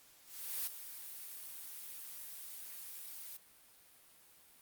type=noise with ADSR envelope; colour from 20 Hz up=blue; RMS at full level=-37 dBFS; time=0.25-3.37 s; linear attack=420 ms; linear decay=6 ms; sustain=-11 dB; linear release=6 ms; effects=white hiss -63 dBFS RMS until 4.61 s + Opus 48 kbps